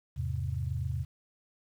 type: chord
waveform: sine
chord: E augmented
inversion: none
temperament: equal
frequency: 82.41 / 103.83 / 130.81 Hz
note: E2 / G#2 / B#2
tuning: 0 / 0 / 0 cents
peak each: -34 / -36 / -34 dBFS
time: 0.16-1.05 s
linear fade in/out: 20 ms
effects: 10-bit